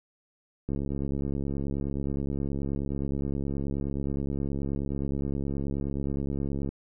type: click train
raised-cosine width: 3 ms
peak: -19 dBFS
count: 418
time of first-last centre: 0.69-6.69 s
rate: 69.5 Hz
effects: none